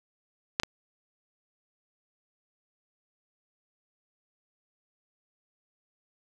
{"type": "clicks", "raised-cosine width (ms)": 0.2, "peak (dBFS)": [-7, -10], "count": 2, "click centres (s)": [0.599, 0.634], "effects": []}